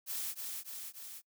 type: noise with echo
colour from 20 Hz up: blue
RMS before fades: -38 dBFS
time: 0.06-0.35 s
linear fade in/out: 50 ms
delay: 290 ms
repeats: 3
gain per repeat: -3 dB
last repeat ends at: 1.22 s
effects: noise-tail reverb RT60 0.1 s tail -25 dB re dry